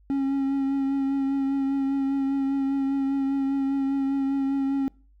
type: tone with vibrato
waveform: triangle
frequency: 273.3 Hz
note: C#4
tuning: 24 cents flat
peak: -20 dBFS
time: 0.1-4.88 s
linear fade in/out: 0 ms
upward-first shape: triangle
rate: 5 Hz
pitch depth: 24 cents each way
effects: noise-tail reverb RT60 0.4 s tail -25 dB re dry + added 50 Hz sine -54 dBFS peak until 5.2 s